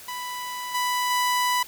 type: tone with level steps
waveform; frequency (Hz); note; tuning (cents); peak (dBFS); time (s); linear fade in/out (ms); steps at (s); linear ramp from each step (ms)
sawtooth; 991; B5; +6; -27 / -19 / -17; 0.08-1.63; 5; 0.74 / 1.1; 10
effects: white hiss -44 dBFS RMS until 1.67 s